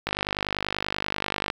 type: click train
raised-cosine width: 0.3 ms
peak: -9 dBFS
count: 73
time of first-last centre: 0.07-1.501 s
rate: 50.3 Hz
effects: 7-bit